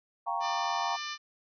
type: chord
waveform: sine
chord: G half-diminished seventh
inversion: third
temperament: equal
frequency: 698.5 / 784 / 932.3 / 1108.7 Hz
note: F5 / G5 / Bb5 / Db6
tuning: 0 / 0 / 0 / 0 cents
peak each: -36 / -35 / -33 / -35 dBFS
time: 0.26-0.97 s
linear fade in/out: 20 ms
type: harmonic tone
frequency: 596 Hz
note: D5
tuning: 25 cents sharp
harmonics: 2 / 3 / 4 / 5 / 6 / 7 / 8 / 9 / 10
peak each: -40 / -42 / -43 / -44 / -45 / -45 / -46 / -47 / -47 dBFS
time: 0.4-1.18 s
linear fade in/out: 50 ms
effects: none